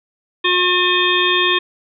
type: harmonic tone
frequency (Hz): 359.7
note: F#4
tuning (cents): -49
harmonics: 1 / 3 / 5 / 7 / 9 / 10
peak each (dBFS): -20 / -20 / -20 / -20 / -20 / -20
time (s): 0.44-1.59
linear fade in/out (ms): 10
effects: none